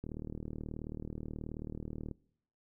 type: click train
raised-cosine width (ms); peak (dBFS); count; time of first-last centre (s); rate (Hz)
3; -28; 81; 0.04-2.113; 38.6
effects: noise-tail reverb RT60 0.7 s tail -23 dB re dry